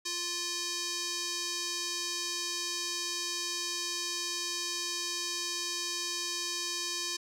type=tone with band-pass filter; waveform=square; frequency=349.2 Hz; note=F4; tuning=in tune; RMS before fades=-35 dBFS; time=0.05-7.17 s; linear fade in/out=10 ms; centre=5400 Hz; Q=2.2; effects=none